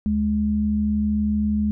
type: tone pair together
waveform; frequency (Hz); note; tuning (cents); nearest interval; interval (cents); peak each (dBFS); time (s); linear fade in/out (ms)
sine; 74.4 / 210.6; D2 / G#3; +23 / +24; octave + tritone; 1801; -26 / -19; 0.06-1.71; 0
effects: none